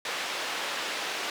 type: band-pass noise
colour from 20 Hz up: white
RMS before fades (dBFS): -33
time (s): 0.05-1.3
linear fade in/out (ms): 2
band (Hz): 370 to 3400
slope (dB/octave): 12
effects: none